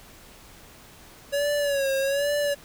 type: tone with vibrato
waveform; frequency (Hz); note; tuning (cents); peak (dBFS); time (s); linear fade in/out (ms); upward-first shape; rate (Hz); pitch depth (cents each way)
square; 561; C#5; +21; -23; 1.32-2.55; 20; sine; 1.2; 70
effects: pink hiss -49 dBFS RMS until 2.64 s